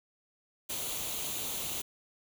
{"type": "noise with comb filter", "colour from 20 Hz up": "white", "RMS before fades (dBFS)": -36, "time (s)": [0.69, 1.82], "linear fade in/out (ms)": 10, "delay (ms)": 0.29, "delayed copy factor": 0.55, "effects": []}